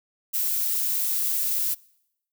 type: noise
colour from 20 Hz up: violet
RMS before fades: -25 dBFS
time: 0.33-1.75 s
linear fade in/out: 20 ms
effects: noise-tail reverb RT60 0.8 s tail -24 dB re dry